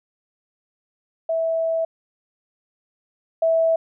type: tone pair in turn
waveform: sine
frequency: 654 / 654 Hz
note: E5 / E5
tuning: -14 / -14 cents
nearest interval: unison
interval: 0 cents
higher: neither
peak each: -19 / -15 dBFS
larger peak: second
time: 1.29-1.85 / 3.42-3.76 s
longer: first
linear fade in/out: 5 ms
effects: none

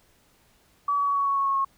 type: tone with pitch steps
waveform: sine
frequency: 1143 / 1135.1 / 1127.3 / 1119.5 / 1111.7 / 1104.1 / 1096.4 / 1088.9 Hz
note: D6 / C#6 / C#6 / C#6 / C#6 / C#6 / C#6 / C#6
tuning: -47 / +41 / +29 / +17 / +5 / -7 / -19 / -31 cents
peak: -21 dBFS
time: 0.88-1.648 s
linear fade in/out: 5 ms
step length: 96 ms
effects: pink hiss -62 dBFS RMS until 1.77 s

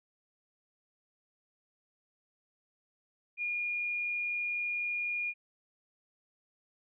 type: tone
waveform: sine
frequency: 2428 Hz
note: D#7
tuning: 43 cents flat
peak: -31 dBFS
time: 3.37-5.34 s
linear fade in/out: 50 ms
effects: none

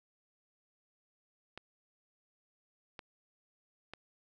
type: clicks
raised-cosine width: 0.3 ms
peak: -28 dBFS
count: 3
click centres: 1.576 / 2.992 / 3.936 s
effects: none

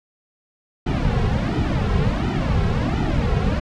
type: noise with flanger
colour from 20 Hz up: brown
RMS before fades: -20 dBFS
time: 0.86-3.6 s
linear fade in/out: 10 ms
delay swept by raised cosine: 1.8 to 3.4 ms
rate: 1.4 Hz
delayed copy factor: -0.9
effects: low-pass 4000 Hz 12 dB/octave

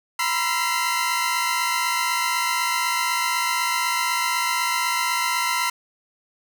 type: tone cluster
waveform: sawtooth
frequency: 960 / 1016 / 1352 / 2080 Hz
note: B5 / B5 / E6 / C7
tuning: -49 / +49 / +43 / -11 cents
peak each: -23 dBFS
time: 0.19-5.7 s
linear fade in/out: 5 ms
effects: none

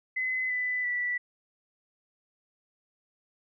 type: tone with pitch steps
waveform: sine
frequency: 2030 / 1996.3 / 1963.1 Hz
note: B6 / B6 / B6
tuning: +47 / +18 / -11 cents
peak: -27 dBFS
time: 0.16-1.18 s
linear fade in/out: 10 ms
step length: 340 ms
effects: none

